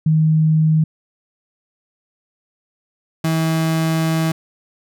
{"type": "tone pair in turn", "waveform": ["sine", "35% pulse"], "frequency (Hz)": [157.1, 161.42], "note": ["D#3", "E3"], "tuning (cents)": [17, -36], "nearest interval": "unison", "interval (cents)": 47, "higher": "second", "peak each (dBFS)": [-11, -14], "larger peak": "first", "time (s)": [[0.06, 0.84], [3.24, 4.32]], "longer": "second", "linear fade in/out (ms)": 5, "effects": []}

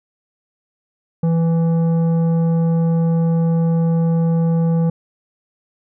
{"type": "tone with tanh clipping", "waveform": "triangle", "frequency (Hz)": 165.6, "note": "E3", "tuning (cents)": 8, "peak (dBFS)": -15, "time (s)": [1.23, 4.9], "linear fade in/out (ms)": 5, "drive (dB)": 14, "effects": []}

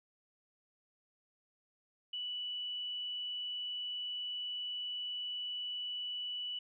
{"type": "tone with frequency modulation", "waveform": "sine", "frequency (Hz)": 2960, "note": "F#7", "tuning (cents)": 0, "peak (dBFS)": -37, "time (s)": [2.13, 6.59], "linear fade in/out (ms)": 5, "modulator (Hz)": 27.8, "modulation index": 0.36, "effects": []}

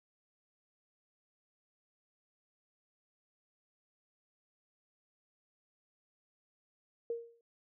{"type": "tone with exponential decay", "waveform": "sine", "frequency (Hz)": 466.2, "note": "A#4", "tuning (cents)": 0, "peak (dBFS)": -31, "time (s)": [7.1, 7.41], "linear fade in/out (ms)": 2, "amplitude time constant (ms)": 67, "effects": []}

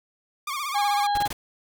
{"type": "tone with vibrato", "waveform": "sawtooth", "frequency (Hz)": 1145, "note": "D6", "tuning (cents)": -44, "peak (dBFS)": -24, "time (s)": [0.47, 1.07], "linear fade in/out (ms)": 5, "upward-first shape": "sine", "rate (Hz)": 16, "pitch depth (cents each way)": 110}
{"type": "harmonic tone", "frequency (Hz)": 819, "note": "G#5", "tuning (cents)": -24, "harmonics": [1, 2, 4, 5], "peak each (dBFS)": [-21, -35, -39, -36], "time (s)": [0.74, 1.28], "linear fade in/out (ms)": 20}
{"type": "noise bursts", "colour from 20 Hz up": "pink", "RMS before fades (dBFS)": -32, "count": 4, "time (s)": [1.15, 1.329], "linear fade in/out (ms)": 2, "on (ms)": 26, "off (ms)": 25}
{"effects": []}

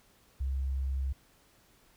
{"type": "tone", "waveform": "sine", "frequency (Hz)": 66.9, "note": "C2", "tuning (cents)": 39, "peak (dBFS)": -29, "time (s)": [0.4, 1.13], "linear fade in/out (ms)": 10, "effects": ["pink hiss -64 dBFS RMS until 1.96 s"]}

